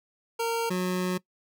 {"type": "tone pair in turn", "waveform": "25% pulse", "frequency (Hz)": [460.8, 182.45], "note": ["A#4", "F#3"], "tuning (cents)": [-20, -24], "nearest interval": "octave + major third", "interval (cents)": 1604, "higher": "first", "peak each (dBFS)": -22, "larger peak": "neither", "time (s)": [[0.39, 0.7], [0.7, 1.18]], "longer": "second", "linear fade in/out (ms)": 10, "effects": ["noise-tail reverb RT60 0.1 s tail -21 dB re dry"]}